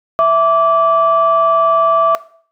sine tone pair together, 659.3 / 1161.9 Hz, E5 / D6, 0 / -19 cents, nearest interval minor seventh, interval 981 cents, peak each -10 dBFS, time 0.19-2.15 s, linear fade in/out 0 ms, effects noise-tail reverb RT60 0.5 s tail -18 dB re dry + tanh soft clip ceiling -2 dBFS

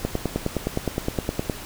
click train, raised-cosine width 2 ms, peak -9 dBFS, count 15, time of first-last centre 0.05-1.498 s, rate 9.67 Hz, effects pink hiss -37 dBFS RMS until 1.65 s

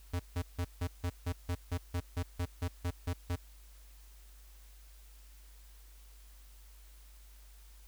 square tone bursts, 87.9 Hz, F2, 12 cents sharp, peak -32 dBFS, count 15, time 0.13-3.36 s, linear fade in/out 10 ms, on 66 ms, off 160 ms, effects added 50 Hz sine -53 dBFS peak until 7.87 s + white hiss -63 dBFS RMS until 7.87 s

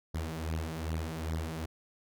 sawtooth beating tone pair, 79.1 / 81.6 Hz, D#2 / E2, +29 / -17 cents, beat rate 2.5 Hz, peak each -32 / -33 dBFS, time 0.14-1.66 s, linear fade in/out 10 ms, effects none

